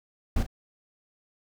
brown noise with echo, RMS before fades -24 dBFS, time 0.36-0.43 s, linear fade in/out 5 ms, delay 35 ms, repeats 1, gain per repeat -11 dB, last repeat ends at 0.465 s, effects none

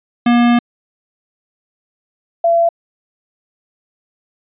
square / sine tone pair in turn, 239.1 / 676.3 Hz, A#3 / E5, +44 / +44 cents, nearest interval octave + tritone, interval 1800 cents, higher second, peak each -9 dBFS, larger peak neither, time 0.26-0.59 / 2.44-2.69 s, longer first, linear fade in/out 5 ms, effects resampled to 8000 Hz

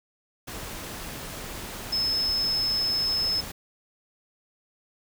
sine tone in noise, 5200 Hz, E8, 24 cents flat, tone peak -23 dBFS, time 1.92-3.41 s, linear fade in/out 10 ms, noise pink, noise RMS -37 dBFS, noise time 0.47-3.52 s, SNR +11 dB, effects none

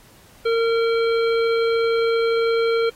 harmonic tone, 458.7 Hz, A#4, 28 cents flat, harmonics 1 / 3 / 5 / 7 / 9, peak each -17 / -27 / -31 / -34 / -36 dBFS, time 0.45-2.9 s, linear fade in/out 10 ms, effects pink hiss -51 dBFS RMS until 2.95 s + AAC 48 kbps

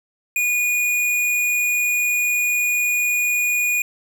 square tone, 2452 Hz, D#7, 26 cents flat, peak -18 dBFS, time 0.36-3.82 s, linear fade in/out 2 ms, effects none

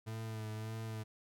40% pulse tone with vibrato, 110 Hz, A2, in tune, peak -39 dBFS, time 0.06-1.04 s, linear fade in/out 20 ms, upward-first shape sine, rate 1.7 Hz, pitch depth 30 cents each way, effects none

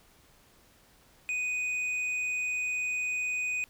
triangle tone with hard clipping, 2489 Hz, D#7, in tune, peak -30 dBFS, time 1.29-3.64 s, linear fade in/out 0 ms, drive 8 dB, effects pink hiss -61 dBFS RMS until 3.69 s

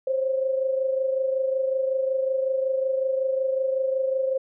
sine tone pair together, 525.6 / 551 Hz, C5 / C#5, +8 / -11 cents, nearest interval minor second, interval 81 cents, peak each -22 / -30 dBFS, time 0.07-4.38 s, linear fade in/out 5 ms, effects none

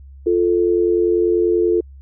sine tone pair together, 349.2 / 439.4 Hz, F4 / A4, 0 / -2 cents, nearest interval major third, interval 398 cents, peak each -15 / -17 dBFS, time 0.26-1.81 s, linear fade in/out 10 ms, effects added 68 Hz sine -37 dBFS peak until 2.01 s

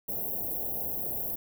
white band-stop noise, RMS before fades -33 dBFS, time 0.08-1.36 s, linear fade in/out 10 ms, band 770 to 12000 Hz, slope 48 dB/octave, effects none

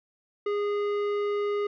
sine tone with tanh clipping, 411.1 Hz, G#4, 18 cents flat, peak -27 dBFS, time 0.46-1.67 s, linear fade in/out 5 ms, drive 13 dB, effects none

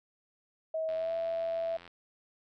sine tone with pitch glide, 640 to 662.2 Hz, D#5 to E5, +49 to +8 cents, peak -30 dBFS, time 0.74-1.77 s, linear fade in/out 5 ms, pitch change +59 cents, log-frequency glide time 0.94-1.12 s
click train, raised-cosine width 0.3 ms, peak -34 dBFS, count 87, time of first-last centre 0.89-1.877 s, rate 87.1 Hz
effects none

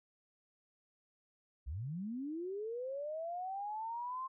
sine linear sweep, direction up, 56.1 to 1062 Hz, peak -38 dBFS, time 1.66-4.28 s, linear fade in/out 20 ms, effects none

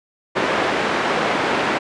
pink band-pass noise, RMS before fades -20 dBFS, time 0.35-1.79 s, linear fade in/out 20 ms, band 310 to 2300 Hz, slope 12 dB/octave, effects resampled to 22050 Hz

